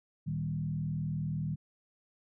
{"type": "tone with frequency modulation", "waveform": "sine", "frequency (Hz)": 154.3, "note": "D#3", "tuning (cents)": -14, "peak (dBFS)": -31, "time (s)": [0.26, 1.56], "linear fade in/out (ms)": 20, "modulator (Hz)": 40.1, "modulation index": 1, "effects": []}